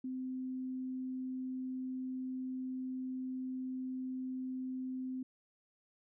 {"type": "tone", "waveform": "sine", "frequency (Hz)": 257.9, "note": "C4", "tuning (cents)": -25, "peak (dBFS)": -37, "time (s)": [0.04, 5.23], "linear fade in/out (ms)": 5, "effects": []}